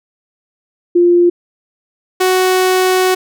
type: tone pair in turn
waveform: sine / sawtooth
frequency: 349.2 / 371.1 Hz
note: F4 / F#4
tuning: 0 / +5 cents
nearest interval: minor second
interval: 105 cents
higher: second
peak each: -6 dBFS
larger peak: neither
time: 0.95-1.3 / 2.2-3.15 s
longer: second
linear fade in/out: 10 ms
effects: none